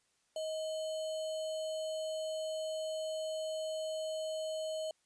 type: tone with sample-and-hold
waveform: sine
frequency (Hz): 630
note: D#5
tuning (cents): +21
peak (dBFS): -35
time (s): 0.36-4.91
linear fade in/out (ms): 2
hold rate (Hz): 3675
effects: white hiss -75 dBFS RMS until 5.05 s + resampled to 22050 Hz